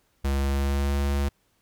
square tone with pitch glide, 68.8 to 70.25 Hz, C#2 to C#2, -12 to +24 cents, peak -23 dBFS, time 0.24-1.29 s, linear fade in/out 10 ms, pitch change +36 cents, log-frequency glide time 0.43-0.94 s, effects pink hiss -68 dBFS RMS until 1.61 s

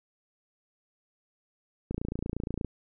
click train, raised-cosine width 3 ms, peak -19 dBFS, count 22, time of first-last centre 1.91-2.647 s, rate 28.5 Hz, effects none

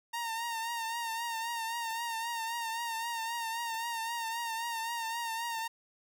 sawtooth tone with vibrato, 921 Hz, A#5, 21 cents flat, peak -30 dBFS, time 0.13-5.68 s, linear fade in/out 10 ms, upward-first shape triangle, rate 3.8 Hz, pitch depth 55 cents each way, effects none

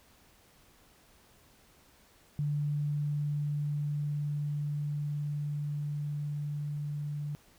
sine tone with level ramp, 146.83 Hz, D3, in tune, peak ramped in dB -28 to -33 dBFS, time 2.39-7.35 s, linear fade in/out 0 ms, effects pink hiss -62 dBFS RMS until 7.58 s

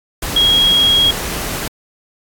sine tone in noise, 3289 Hz, G#7, 18 cents flat, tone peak -9 dBFS, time 0.36-1.11 s, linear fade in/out 5 ms, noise pink, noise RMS -22 dBFS, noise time 0.22-1.68 s, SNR +10 dB, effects AAC 64 kbps

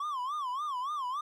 triangle tone with vibrato, 1096 Hz, C#6, 20 cents flat, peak -30 dBFS, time 0-1.21 s, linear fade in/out 5 ms, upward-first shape sine, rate 3.5 Hz, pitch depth 190 cents each way, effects none

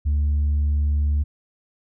sine tone, 73.3 Hz, D2, 3 cents flat, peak -15 dBFS, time 0.05-1.24 s, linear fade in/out 20 ms, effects tanh soft clip ceiling -16 dBFS

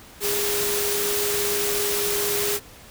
sine tone in noise, 410.2 Hz, G#4, 21 cents flat, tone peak -26 dBFS, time 0.2-2.6 s, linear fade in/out 50 ms, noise white, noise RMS -25 dBFS, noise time 0.2-2.6 s, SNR -4 dB, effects pink hiss -46 dBFS RMS until 2.9 s

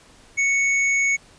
sine tone with hard clipping, 2217 Hz, C#7, in tune, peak -19 dBFS, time 0.37-1.17 s, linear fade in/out 20 ms, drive 11 dB, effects pink hiss -51 dBFS RMS until 1.38 s + resampled to 22050 Hz

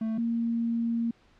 triangle / sine tone pair in turn, 221.9 / 231.8 Hz, A3 / A#3, +15 / -10 cents, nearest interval minor second, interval 75 cents, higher second, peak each -25 dBFS, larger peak neither, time 0.01-0.18 / 0.18-1.11 s, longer second, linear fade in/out 5 ms, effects pink hiss -62 dBFS RMS until 1.39 s + low-pass 4000 Hz 12 dB/octave

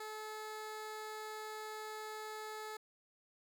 15% pulse tone, 431.4 Hz, A4, 34 cents flat, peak -37 dBFS, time 0-2.77 s, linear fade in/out 5 ms, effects none

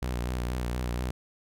sawtooth tone with vibrato, 61.2 Hz, B1, 15 cents flat, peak -25 dBFS, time 0.02-1.11 s, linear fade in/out 5 ms, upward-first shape sine, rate 4.2 Hz, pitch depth 50 cents each way, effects none

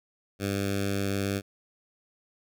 10% pulse tone with notch filter, 99.2 Hz, G2, 21 cents sharp, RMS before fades -29 dBFS, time 0.39-1.42 s, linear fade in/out 50 ms, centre 900 Hz, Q 1.1, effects none

